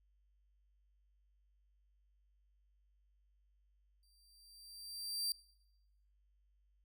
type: tone with exponential growth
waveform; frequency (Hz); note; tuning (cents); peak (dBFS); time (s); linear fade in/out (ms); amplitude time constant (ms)
sawtooth; 4699; D8; 0; -31; 4.03-5.32; 1; 280
effects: noise-tail reverb RT60 0.9 s tail -22 dB re dry + added 50 Hz sine -70 dBFS peak until 6.84 s